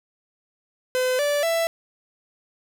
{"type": "tone with pitch steps", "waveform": "45% pulse", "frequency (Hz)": [509, 581.3, 663.9], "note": ["C5", "D5", "E5"], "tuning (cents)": [-48, -18, 12], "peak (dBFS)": -20, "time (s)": [0.95, 1.67], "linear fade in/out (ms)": 0, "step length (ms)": 240, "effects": []}